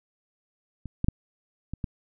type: clicks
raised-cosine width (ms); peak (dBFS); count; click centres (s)
5; -24 / -13 / -8 / -20 / -17; 5; 0.857 / 1.044 / 1.085 / 1.736 / 1.842
effects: none

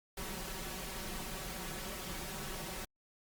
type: noise with comb filter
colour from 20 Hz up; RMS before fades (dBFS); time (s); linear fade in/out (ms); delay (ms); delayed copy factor
pink; -42; 0.17-2.85; 5; 5.3; +0.75
effects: Opus 48 kbps

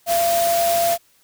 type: tone in noise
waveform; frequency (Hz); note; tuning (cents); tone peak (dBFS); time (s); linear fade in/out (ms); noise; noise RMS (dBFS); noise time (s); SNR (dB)
sine; 683; F5; -39; -16; 0.06-0.98; 50; white; -25; 0.06-0.98; +6
effects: white hiss -58 dBFS RMS until 1.23 s

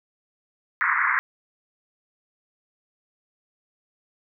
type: band-pass noise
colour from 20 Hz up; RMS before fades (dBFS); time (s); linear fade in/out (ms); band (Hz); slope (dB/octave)
white; -22; 0.81-1.19; 0; 990 to 2100; 96
effects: none

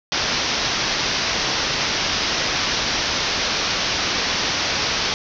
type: low-pass noise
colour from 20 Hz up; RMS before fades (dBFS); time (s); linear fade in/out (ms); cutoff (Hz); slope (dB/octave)
white; -22; 0.12-5.14; 0; 6000; 96
effects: none

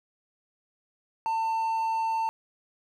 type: tone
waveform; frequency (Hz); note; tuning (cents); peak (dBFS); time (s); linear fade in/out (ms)
triangle; 897; A5; +33; -23; 1.26-2.29; 0
effects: none

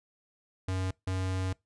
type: tone bursts at uneven times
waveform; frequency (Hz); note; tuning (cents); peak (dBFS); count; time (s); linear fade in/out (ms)
square; 93.6; F#2; +20; -30; 2; 0.68-0.91 / 1.07-1.53; 5
effects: noise-tail reverb RT60 0.2 s tail -24 dB re dry + resampled to 22050 Hz

